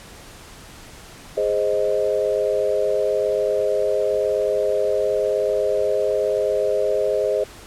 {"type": "chord", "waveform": "sine", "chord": "Ab major", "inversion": "none", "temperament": "equal", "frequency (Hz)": [415.3, 523.3, 622.3], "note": ["Ab4", "C5", "Eb5"], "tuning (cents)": [0, 0, 0], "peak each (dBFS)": -22, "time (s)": [1.37, 7.44], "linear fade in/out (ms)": 5, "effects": ["pink hiss -42 dBFS RMS until 7.66 s", "low-pass 11000 Hz 12 dB/octave"]}